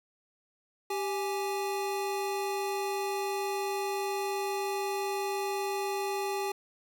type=tone pair together; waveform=square; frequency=392 / 830.6 Hz; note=G4 / G#5; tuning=0 / 0 cents; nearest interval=octave + minor second; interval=1300 cents; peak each=-33 / -35 dBFS; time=0.9-6.52 s; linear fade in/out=5 ms; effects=none